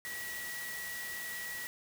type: tone in noise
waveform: sine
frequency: 1932 Hz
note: B6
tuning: 39 cents flat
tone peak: -40 dBFS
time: 0.05-1.67 s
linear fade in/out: 0 ms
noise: white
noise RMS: -44 dBFS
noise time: 0.05-1.67 s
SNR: +1 dB
effects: none